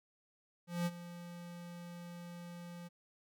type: tone with ADSR envelope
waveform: square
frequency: 173.5 Hz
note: F3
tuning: 11 cents flat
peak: -32 dBFS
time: 0.67-2.89 s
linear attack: 190 ms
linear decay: 41 ms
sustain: -15 dB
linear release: 23 ms
effects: none